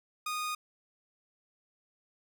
sawtooth tone, 1234 Hz, D#6, 15 cents flat, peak -29 dBFS, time 0.26-0.55 s, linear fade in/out 5 ms, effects none

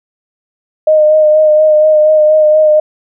sine tone with vibrato, 615 Hz, D#5, 20 cents flat, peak -4 dBFS, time 0.87-2.8 s, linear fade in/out 5 ms, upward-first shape sine, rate 4.2 Hz, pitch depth 22 cents each way, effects none

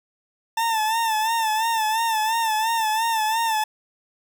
40% pulse tone with vibrato, 890 Hz, A5, 20 cents sharp, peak -19 dBFS, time 0.57-3.64 s, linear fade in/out 5 ms, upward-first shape sine, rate 2.9 Hz, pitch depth 65 cents each way, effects none

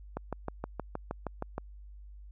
click train, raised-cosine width 1 ms, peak -20 dBFS, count 10, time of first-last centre 0.17-1.581 s, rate 6.38 Hz, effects added 50 Hz sine -46 dBFS peak until 2.31 s

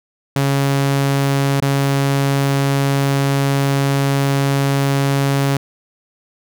sawtooth tone with dropouts, 138.59 Hz, C#3, in tune, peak -10 dBFS, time 0.36-5.57 s, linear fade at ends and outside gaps 2 ms, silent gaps 1.603-1.622 s, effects none

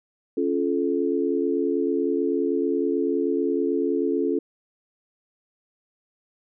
sine chord, Db augmented, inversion none, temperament just, 277.2 / 346.5 / 433.1 Hz, Db4 / F4 / A4, 0 / -14 / -27 cents, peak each -25 dBFS, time 0.37-4.39 s, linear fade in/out 5 ms, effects none

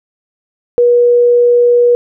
sine tone, 482.5 Hz, B4, 40 cents flat, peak -5 dBFS, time 0.78-1.95 s, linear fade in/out 0 ms, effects none

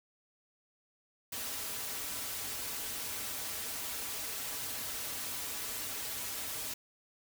white noise with comb filter, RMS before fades -39 dBFS, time 1.32-6.74 s, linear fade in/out 5 ms, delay 5.6 ms, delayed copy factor -0.6, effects none

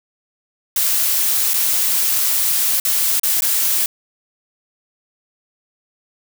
blue noise with dropouts, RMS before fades -17 dBFS, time 0.76-3.86 s, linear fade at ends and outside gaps 2 ms, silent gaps 1.535-1.54 / 2.8-2.85 / 3.197-3.233 / 3.407-3.421 s, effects none

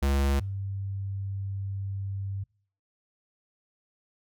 square / sine tone pair in turn, 69.3 / 98 Hz, C#2 / G2, 0 / 0 cents, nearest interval tritone, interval 600 cents, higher second, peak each -23 / -30 dBFS, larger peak first, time 0.02-0.4 / 0.4-2.44 s, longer second, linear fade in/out 10 ms, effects noise-tail reverb RT60 0.5 s tail -26 dB re dry

